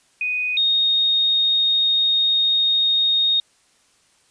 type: tone pair in turn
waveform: sine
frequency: 2489 / 3713 Hz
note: D#7 / A#7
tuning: 0 / -8 cents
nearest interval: perfect fifth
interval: 692 cents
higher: second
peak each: -20 / -15 dBFS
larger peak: second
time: 0.21-0.57 / 0.57-3.4 s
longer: second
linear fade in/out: 2 ms
effects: white hiss -59 dBFS RMS until 4.3 s + resampled to 22050 Hz